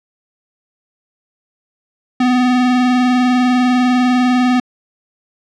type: tone with vibrato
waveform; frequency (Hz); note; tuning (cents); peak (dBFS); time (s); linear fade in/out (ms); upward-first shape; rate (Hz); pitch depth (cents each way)
square; 250; B3; +21; -11; 2.2-4.6; 5; sine; 20; 35
effects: low-pass 4000 Hz 12 dB/octave